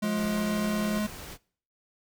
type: tone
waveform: square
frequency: 210.8 Hz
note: G#3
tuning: 26 cents sharp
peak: -27 dBFS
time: 0.02-1.07 s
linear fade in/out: 10 ms
type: tone with vibrato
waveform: 20% pulse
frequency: 176.5 Hz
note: F3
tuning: 19 cents sharp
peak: -29 dBFS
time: 0.04-0.99 s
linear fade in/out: 0 ms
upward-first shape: triangle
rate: 3.5 Hz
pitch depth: 10 cents each way
type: noise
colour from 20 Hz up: pink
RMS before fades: -42 dBFS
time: 0.14-1.38 s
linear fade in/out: 50 ms
effects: noise-tail reverb RT60 0.5 s tail -23 dB re dry